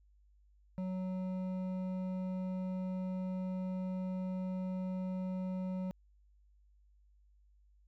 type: tone with hard clipping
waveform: sine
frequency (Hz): 185.6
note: F#3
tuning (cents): +6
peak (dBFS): -37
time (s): 0.78-5.91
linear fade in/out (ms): 0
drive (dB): 9
effects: added 50 Hz sine -63 dBFS peak until 7.87 s